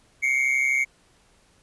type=tone pair together; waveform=triangle; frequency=2133 / 2265 Hz; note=C7 / C#7; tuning=+33 / +37 cents; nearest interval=minor second; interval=104 cents; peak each=-21 dBFS; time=0.22-0.85 s; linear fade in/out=20 ms; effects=pink hiss -60 dBFS RMS until 1.62 s + resampled to 24000 Hz